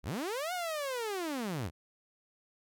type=linear two-way sweep; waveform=sawtooth; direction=up then down; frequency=32.7 to 740 to 67 Hz; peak=-30 dBFS; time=0.03-1.71 s; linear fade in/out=50 ms; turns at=0.53 s; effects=none